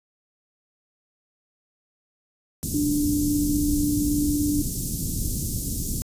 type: band-stop noise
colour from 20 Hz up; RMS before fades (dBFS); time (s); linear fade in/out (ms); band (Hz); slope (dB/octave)
pink; -27; 2.63-6.02; 0; 290 to 6100; 24
type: tone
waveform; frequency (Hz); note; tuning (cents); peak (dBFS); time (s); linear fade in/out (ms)
sine; 293.7; D4; 0; -21; 2.74-4.62; 5
effects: resampled to 32000 Hz